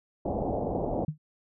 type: low-pass noise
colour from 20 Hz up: white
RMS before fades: -30 dBFS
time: 0.25-1.05 s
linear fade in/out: 5 ms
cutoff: 770 Hz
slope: 48 dB/octave
type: tone with exponential decay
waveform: sine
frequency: 152.8 Hz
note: D#3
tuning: 31 cents flat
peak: -23 dBFS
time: 1.08-1.18 s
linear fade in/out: 5 ms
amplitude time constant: 21 ms
effects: none